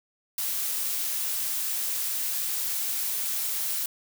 blue noise, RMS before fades -29 dBFS, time 0.38-3.86 s, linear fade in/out 2 ms, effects none

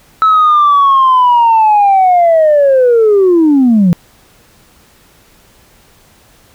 sine linear sweep, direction down, 1307 to 165.6 Hz, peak -3 dBFS, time 0.22-3.93 s, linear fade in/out 0 ms, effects tanh soft clip ceiling -2 dBFS + pink hiss -46 dBFS RMS until 6.54 s

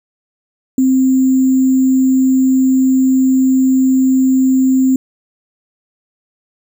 sine tone with sample-and-hold, 261.6 Hz, C4, in tune, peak -8 dBFS, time 0.78-4.96 s, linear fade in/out 2 ms, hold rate 7350 Hz, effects none

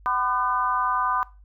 harmonic tone with a mistuned harmonic, 251.6 Hz, B3, 32 cents sharp, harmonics 3 / 4 / 5 / 6, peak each -32 / -24 / -25 / -32 dBFS, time 0.06-1.23 s, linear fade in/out 0 ms, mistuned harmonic 5, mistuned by -67 cents, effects noise-tail reverb RT60 0.3 s tail -20 dB re dry + added 50 Hz sine -47 dBFS peak until 1.44 s

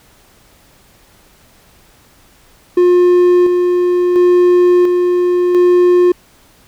triangle tone with tremolo, 356.3 Hz, F4, 35 cents sharp, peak -4 dBFS, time 2.77-6.12 s, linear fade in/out 5 ms, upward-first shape square, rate 0.72 Hz, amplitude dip 35%, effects pink hiss -48 dBFS RMS until 6.67 s

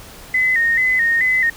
sine tone with vibrato, 1936 Hz, B6, 35 cents flat, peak -13 dBFS, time 0.34-1.5 s, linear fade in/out 5 ms, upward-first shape square, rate 2.3 Hz, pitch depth 77 cents each way, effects pink hiss -39 dBFS RMS until 1.56 s

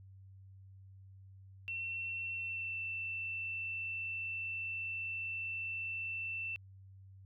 sine tone with pitch glide, 2706 to 2675 Hz, E7 to E7, +45 to +25 cents, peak -37 dBFS, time 1.68-6.56 s, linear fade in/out 0 ms, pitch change -20 cents, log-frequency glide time 2.36-2.78 s, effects added 96 Hz sine -53 dBFS peak until 7.25 s

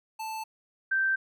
square / sine tone pair in turn, 880 / 1561.7 Hz, A5 / G6, 0 / -7 cents, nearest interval minor seventh, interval 993 cents, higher second, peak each -34 / -23 dBFS, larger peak second, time 0.19-0.44 / 0.91-1.16 s, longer neither, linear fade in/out 10 ms, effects none

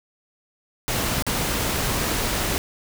pink noise with dropouts, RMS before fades -24 dBFS, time 0.88-2.58 s, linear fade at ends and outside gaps 0 ms, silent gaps 1.224-1.266 s, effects none

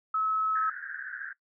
sine tone, 1292 Hz, E6, 35 cents flat, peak -25 dBFS, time 0.14-0.7 s, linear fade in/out 5 ms
pink band-pass noise, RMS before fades -39 dBFS, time 0.55-1.33 s, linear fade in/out 5 ms, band 1500 to 1700 Hz, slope 96 dB/octave
effects noise-tail reverb RT60 0.1 s tail -17 dB re dry

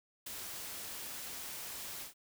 white noise with ADSR envelope, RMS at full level -42 dBFS, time 0.26-2.14 s, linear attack 8 ms, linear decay 17 ms, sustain -2 dB, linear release 120 ms, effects none

